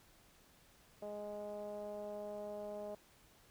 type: tone with low-pass filter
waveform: 10% pulse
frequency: 207.7 Hz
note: G#3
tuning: in tune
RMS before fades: -45 dBFS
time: 1.02-2.95 s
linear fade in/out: 5 ms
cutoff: 620 Hz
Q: 3.5
effects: pink hiss -66 dBFS RMS until 3.5 s